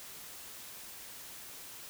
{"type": "silence", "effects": ["white hiss -48 dBFS RMS until 1.89 s"]}